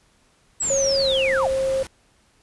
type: linear sweep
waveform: sine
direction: down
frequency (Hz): 7902 to 554.4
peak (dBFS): -21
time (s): 0.6-1.48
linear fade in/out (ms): 10
type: noise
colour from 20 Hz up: pink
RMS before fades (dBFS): -36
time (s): 0.62-1.87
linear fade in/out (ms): 2
type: tone with pitch glide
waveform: sine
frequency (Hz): 546 to 532.3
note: C#5 to C5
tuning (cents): -26 to +30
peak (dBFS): -19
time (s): 0.7-1.83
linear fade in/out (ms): 5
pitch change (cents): -44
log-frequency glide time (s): 1.02-1.1
effects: pink hiss -60 dBFS RMS until 2.42 s + resampled to 24000 Hz